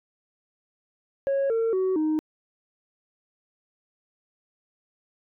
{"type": "tone with pitch steps", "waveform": "sine", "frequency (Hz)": [550, 454.5, 375.7, 310.5], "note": ["C#5", "A#4", "F#4", "D#4"], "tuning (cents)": [-14, -44, 26, -3], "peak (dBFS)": -19, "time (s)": [1.27, 2.19], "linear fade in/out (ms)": 0, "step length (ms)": 230, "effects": ["tanh soft clip ceiling -20 dBFS"]}